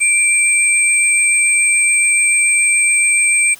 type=tone pair together; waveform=sine; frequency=2349 / 8371 Hz; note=D7 / C9; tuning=0 / 0 cents; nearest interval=octave + minor seventh; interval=2200 cents; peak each=-13 dBFS; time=0-3.55 s; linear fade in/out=20 ms; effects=white hiss -41 dBFS RMS until 3.59 s